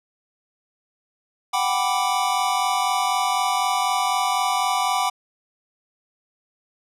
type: chord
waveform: square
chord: G major seventh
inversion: third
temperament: equal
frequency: 740 / 784 / 987.8 / 1174.7 Hz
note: F#5 / G5 / B5 / D6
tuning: 0 / 0 / 0 / 0 cents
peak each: -26 dBFS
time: 1.53-5.1 s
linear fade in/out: 10 ms
effects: low-pass 12000 Hz 12 dB/octave